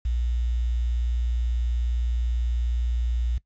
sine tone with quantisation, 59.4 Hz, A#1, 33 cents sharp, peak -22 dBFS, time 0.05-3.38 s, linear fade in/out 5 ms, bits 8, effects noise-tail reverb RT60 0.1 s tail -19 dB re dry + resampled to 16000 Hz

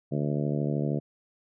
harmonic tone, 73 Hz, D2, 10 cents flat, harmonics 2 / 3 / 4 / 5 / 6 / 7 / 8 / 9, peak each -28 / -32 / -34 / -36 / -38 / -39 / -40 / -41 dBFS, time 0.11-1 s, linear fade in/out 20 ms, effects none

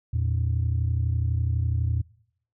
sine tone pair together, 82.9 / 114.93 Hz, E2 / A#2, +10 / -24 cents, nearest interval tritone, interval 566 cents, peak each -23 / -24 dBFS, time 0.13-2.02 s, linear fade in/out 10 ms, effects noise-tail reverb RT60 0.7 s tail -24 dB re dry + tanh soft clip ceiling -17 dBFS

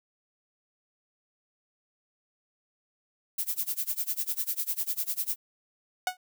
violet noise with tremolo, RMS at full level -28 dBFS, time 3.38-5.36 s, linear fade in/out 5 ms, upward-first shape sine, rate 10 Hz, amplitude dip 95%
sawtooth tone with exponential decay, 736 Hz, F#5, 9 cents flat, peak -18 dBFS, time 6.07-6.17 s, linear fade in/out 2 ms, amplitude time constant 21 ms
effects none

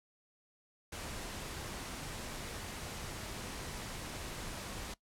pink noise, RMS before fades -43 dBFS, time 0.92-4.94 s, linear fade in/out 5 ms, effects noise-tail reverb RT60 0.1 s tail -19 dB re dry + low-pass 11000 Hz 12 dB/octave

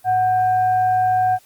sine tone with frequency modulation, 740 Hz, F#5, in tune, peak -14 dBFS, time 0.04-1.39 s, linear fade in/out 50 ms, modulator 847 Hz, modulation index 0.27, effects white hiss -53 dBFS RMS until 1.45 s + Opus 32 kbps

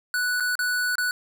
square tone with dropouts, 1480 Hz, F#6, in tune, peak -23 dBFS, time 0.14-1.11 s, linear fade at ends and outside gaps 1 ms, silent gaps 0.4-0.405 / 0.554-0.591 / 0.955-0.982 s, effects none

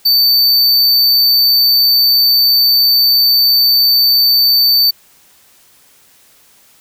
square tone, 4563 Hz, C#8, 49 cents sharp, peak -8 dBFS, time 0.05-4.91 s, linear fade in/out 10 ms, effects white hiss -48 dBFS RMS until 6.8 s

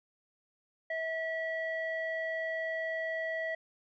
square tone with low-pass filter, 648 Hz, E5, 30 cents flat, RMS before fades -35 dBFS, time 0.9-3.55 s, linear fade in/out 5 ms, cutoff 1800 Hz, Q 4, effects none

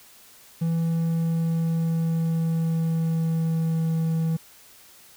triangle tone with pitch glide, 165.4 to 162.37 Hz, E3 to E3, +6 to -26 cents, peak -19 dBFS, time 0.61-4.37 s, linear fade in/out 10 ms, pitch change -32 cents, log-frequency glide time 0.71-3.94 s, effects white hiss -51 dBFS RMS until 5.16 s

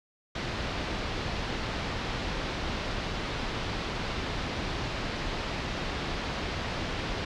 pink low-pass noise, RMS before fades -33 dBFS, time 0.35-7.25 s, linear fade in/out 5 ms, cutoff 4700 Hz, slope 24 dB/octave, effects none

